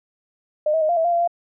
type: tone with pitch steps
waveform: sine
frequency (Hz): 607 / 642 / 620 / 694 / 652 / 695 / 685 / 691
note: D#5 / E5 / D#5 / F5 / E5 / F5 / F5 / F5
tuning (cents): -43 / -46 / -6 / -11 / -19 / -9 / -34 / -19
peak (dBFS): -16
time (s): 0.66-1.276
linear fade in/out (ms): 5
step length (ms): 77
effects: none